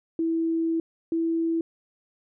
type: tone pair in turn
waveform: sine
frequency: 328.1 / 329.6 Hz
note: E4 / E4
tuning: -8 / 0 cents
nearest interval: unison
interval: 8 cents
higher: second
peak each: -22 dBFS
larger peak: neither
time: 0.19-0.8 / 1.12-1.61 s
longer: first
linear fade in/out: 2 ms
effects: none